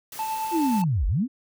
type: noise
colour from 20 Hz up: white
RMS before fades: -39 dBFS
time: 0.12-0.82 s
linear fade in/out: 2 ms
type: tone with tremolo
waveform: triangle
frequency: 880 Hz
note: A5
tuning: in tune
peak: -23 dBFS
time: 0.19-0.84 s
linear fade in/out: 2 ms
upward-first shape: sine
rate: 9.3 Hz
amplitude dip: 30%
type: linear two-way sweep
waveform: sine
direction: down then up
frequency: 357.4 to 39.54 to 280.7 Hz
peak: -20 dBFS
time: 0.51-1.28 s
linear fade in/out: 50 ms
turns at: 1.07 s
effects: none